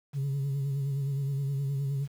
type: tone with vibrato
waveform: sine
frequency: 138.59 Hz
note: C#3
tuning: in tune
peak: -25 dBFS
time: 0.13-2.08 s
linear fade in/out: 50 ms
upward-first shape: sine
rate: 9.6 Hz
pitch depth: 47 cents each way
effects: tanh soft clip ceiling -26 dBFS + 9-bit